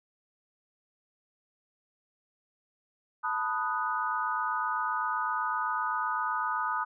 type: chord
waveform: sine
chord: B dominant seventh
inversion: third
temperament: equal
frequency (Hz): 880 / 987.8 / 1244.5 / 1480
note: A5 / B5 / D#6 / F#6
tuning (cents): 0 / 0 / 0 / 0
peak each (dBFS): -35 / -34 / -31 / -35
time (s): 3.23-6.85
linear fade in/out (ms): 20
effects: none